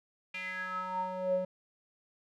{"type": "tone with band-pass filter sweep", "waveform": "square", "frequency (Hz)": 185, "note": "F#3", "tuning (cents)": 0, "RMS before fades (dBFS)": -35, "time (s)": [0.34, 1.45], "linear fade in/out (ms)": 5, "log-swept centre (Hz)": [2500, 460], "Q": 7.5, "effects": []}